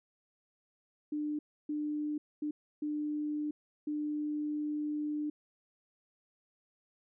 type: tone bursts at uneven times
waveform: sine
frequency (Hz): 299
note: D4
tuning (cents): +31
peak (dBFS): -32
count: 5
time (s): 1.12-1.39 / 1.69-2.18 / 2.42-2.51 / 2.82-3.51 / 3.87-5.3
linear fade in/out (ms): 5
effects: none